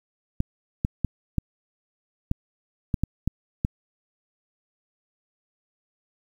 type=clicks; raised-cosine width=5 ms; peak=-10 dBFS; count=9; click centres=0.404 / 0.849 / 1.047 / 1.383 / 2.314 / 2.942 / 3.036 / 3.276 / 3.649 s; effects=8-bit